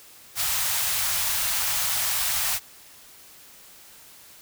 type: band-stop noise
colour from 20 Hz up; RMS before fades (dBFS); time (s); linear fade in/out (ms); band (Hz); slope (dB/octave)
white; -25; 0.35-2.6; 50; 130 to 690; 24
effects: white hiss -49 dBFS RMS until 4.41 s